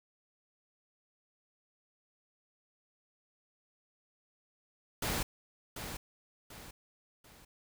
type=noise with echo; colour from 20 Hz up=pink; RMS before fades=-34 dBFS; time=5.02-5.23 s; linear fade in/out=5 ms; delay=740 ms; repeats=3; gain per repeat=-8 dB; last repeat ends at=7.45 s; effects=none